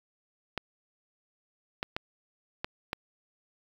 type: clicks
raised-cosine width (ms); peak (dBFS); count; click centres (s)
0.3; -15; 5; 0.577 / 1.829 / 1.965 / 2.645 / 2.931
effects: 7-bit